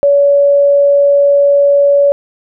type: tone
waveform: sine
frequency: 567 Hz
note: C#5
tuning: 39 cents sharp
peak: -5 dBFS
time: 0.03-2.12 s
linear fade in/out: 0 ms
effects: none